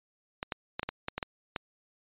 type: clicks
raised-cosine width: 0.3 ms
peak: -16 dBFS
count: 9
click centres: 0.429 / 0.522 / 0.795 / 0.831 / 0.89 / 1.084 / 1.18 / 1.228 / 1.562 s
effects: resampled to 8000 Hz